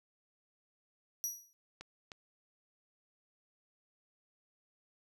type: tone with exponential decay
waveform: sawtooth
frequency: 5800 Hz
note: F#8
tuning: 35 cents flat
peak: -29 dBFS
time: 1.24-1.53 s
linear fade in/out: 0 ms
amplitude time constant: 62 ms
type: clicks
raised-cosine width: 0.2 ms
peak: -29 dBFS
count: 2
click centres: 1.81 / 2.118 s
effects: none